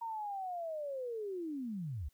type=linear sweep; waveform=sine; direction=down; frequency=932.3 to 59.2 Hz; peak=-37 dBFS; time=0.01-2.09 s; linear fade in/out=10 ms; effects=white hiss -75 dBFS RMS until 2.13 s